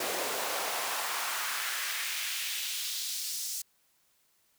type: noise with high-pass filter sweep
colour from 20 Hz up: pink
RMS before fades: -34 dBFS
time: 0-3.62 s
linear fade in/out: 5 ms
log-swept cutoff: 420 to 6300 Hz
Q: 1.4
effects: white hiss -70 dBFS RMS until 4.58 s